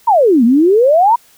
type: exponential two-way sweep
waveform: sine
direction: down then up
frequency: 982 to 222.5 to 982 Hz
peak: -6 dBFS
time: 0.07-1.16 s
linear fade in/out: 10 ms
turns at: 0.44 s
effects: white hiss -48 dBFS RMS until 1.37 s